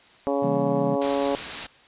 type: harmonic tone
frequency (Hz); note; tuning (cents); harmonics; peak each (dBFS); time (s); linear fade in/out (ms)
140; C#3; +18; 2 / 3 / 4 / 5 / 6 / 7 / 8; -27 / -28 / -25 / -32 / -33 / -37 / -38; 0.27-1.35; 0
type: chord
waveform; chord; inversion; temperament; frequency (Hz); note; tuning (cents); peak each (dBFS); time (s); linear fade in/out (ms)
triangle; C# diminished seventh; none; just; 138.59 / 166.31 / 199.57 / 239.5; C#3 / E3 / G3 / Bb3; 0 / +16 / +31 / +47; -29; 0.42-0.96; 10
type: noise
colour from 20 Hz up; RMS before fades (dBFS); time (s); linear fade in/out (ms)
white; -31; 1.01-1.67; 10
effects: white hiss -53 dBFS RMS until 1.87 s + resampled to 8000 Hz